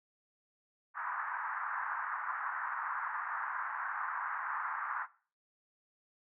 pink band-pass noise, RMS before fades -38 dBFS, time 0.94-5.07 s, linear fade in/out 50 ms, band 920 to 1700 Hz, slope 48 dB/octave, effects noise-tail reverb RT60 0.4 s tail -18 dB re dry

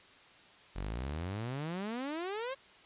sawtooth exponential sweep, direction up, 43.94 to 554.4 Hz, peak -32 dBFS, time 0.75-2.55 s, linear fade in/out 20 ms, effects white hiss -58 dBFS RMS until 2.85 s + resampled to 8000 Hz

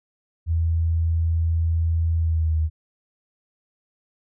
sine tone with pitch glide, 82.41 to 78.87 Hz, E2 to D#2, 0 to +24 cents, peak -18 dBFS, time 0.46-2.7 s, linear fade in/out 50 ms, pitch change -76 cents, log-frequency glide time 2.18-2.59 s, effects none

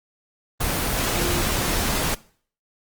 sine tone in noise, 349.2 Hz, F4, in tune, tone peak -28 dBFS, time 1.17-1.42 s, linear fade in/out 10 ms, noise pink, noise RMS -23 dBFS, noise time 0.6-2.15 s, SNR -8 dB, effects noise-tail reverb RT60 0.5 s tail -21 dB re dry + Opus 24 kbps

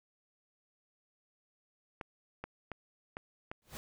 clicks, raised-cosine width 0.5 ms, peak -25 dBFS, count 5, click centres 2.012 / 2.44 / 2.717 / 3.169 / 3.515 s
pink noise with exponential growth, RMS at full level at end -41 dBFS, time 3.62-3.77 s, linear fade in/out 0 ms, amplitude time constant 32 ms
effects none

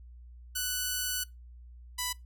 5% pulse tone pair in turn, 1486 / 991.8 Hz, F#6 / B5, +7 / +7 cents, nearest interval perfect fifth, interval 700 cents, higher first, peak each -19 dBFS, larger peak neither, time 0.55-1.24 / 1.98-2.13 s, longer first, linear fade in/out 10 ms, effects noise-tail reverb RT60 0.2 s tail -22 dB re dry + added 60 Hz sine -47 dBFS peak until 2.25 s

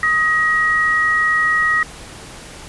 sine tone pair together, 1255.5 / 1900 Hz, D#6 / A#6, +15 / +33 cents, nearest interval perfect fifth, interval 718 cents, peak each -19 / -14 dBFS, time 0.03-1.83 s, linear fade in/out 2 ms, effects pink hiss -36 dBFS RMS until 2.68 s + resampled to 24000 Hz

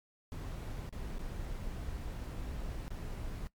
brown noise with dropouts, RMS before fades -40 dBFS, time 0.32-3.47 s, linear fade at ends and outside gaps 0 ms, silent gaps 0.892-0.926 / 1.184-1.192 / 2.88-2.905 s, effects noise-tail reverb RT60 0.1 s tail -19 dB re dry + MP3 96 kbps

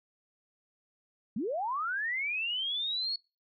sine linear sweep, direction up, 180.6 to 4400 Hz, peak -30 dBFS, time 1.36-3.16 s, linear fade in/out 5 ms, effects noise-tail reverb RT60 0.3 s tail -26 dB re dry

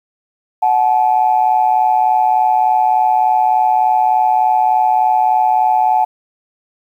sine tone pair together, 740 / 863.4 Hz, F#5 / A5, 0 / -33 cents, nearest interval minor third, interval 267 cents, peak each -12 dBFS, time 0.62-6.05 s, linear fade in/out 10 ms, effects tanh soft clip ceiling -2 dBFS + 8-bit

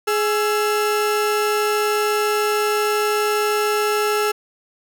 35% pulse tone pair together, 419.6 / 1332 Hz, G#4 / E6, +18 / +18 cents, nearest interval octave + minor sixth, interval 2000 cents, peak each -17 / -21 dBFS, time 0.07-4.32 s, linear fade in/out 10 ms, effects none

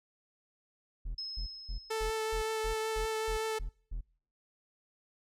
triangle tone bursts, 40.93 Hz, E1, 12 cents flat, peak -32 dBFS, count 10, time 1.05-4.01 s, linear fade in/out 10 ms, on 98 ms, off 220 ms
sine tone with exponential decay, 5170 Hz, E8, 34 cents flat, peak -35 dBFS, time 1.18-3.07 s, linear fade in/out 5 ms, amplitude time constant 410 ms
sawtooth tone with vibrato, 440 Hz, A4, in tune, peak -28 dBFS, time 1.9-3.59 s, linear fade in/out 10 ms, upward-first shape triangle, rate 5.3 Hz, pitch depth 14 cents each way
effects noise-tail reverb RT60 0.6 s tail -26 dB re dry + low-pass 12000 Hz 12 dB/octave

